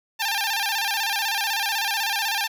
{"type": "tone with vibrato", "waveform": "10% pulse", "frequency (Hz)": 847, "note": "G#5", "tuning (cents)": 34, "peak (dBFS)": -14, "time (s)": [0.19, 2.48], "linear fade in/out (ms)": 20, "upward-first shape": "square", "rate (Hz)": 16, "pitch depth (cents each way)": 93, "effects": []}